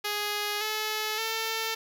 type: tone with pitch steps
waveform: 5% pulse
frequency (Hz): 415.3 / 430.9 / 447.2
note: G#4 / A4 / A4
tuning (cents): 0 / -36 / +28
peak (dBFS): -17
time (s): 0.04-1.75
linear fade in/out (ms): 10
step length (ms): 570
effects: none